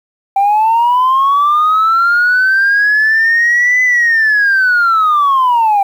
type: linear two-way sweep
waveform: sine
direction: up then down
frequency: 779 to 2017 to 779 Hz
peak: -6 dBFS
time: 0.36-5.83 s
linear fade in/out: 5 ms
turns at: 3.83 s
effects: tanh soft clip ceiling -5 dBFS + 7-bit